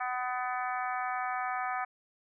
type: harmonic tone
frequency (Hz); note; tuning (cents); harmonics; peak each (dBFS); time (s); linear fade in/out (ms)
250.7; B3; +26; 3 / 4 / 5 / 6 / 7 / 8 / 9; -34 / -41 / -36 / -42 / -41 / -50 / -44; 0-1.85; 10
effects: none